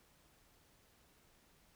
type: silence
effects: pink hiss -69 dBFS RMS until 1.75 s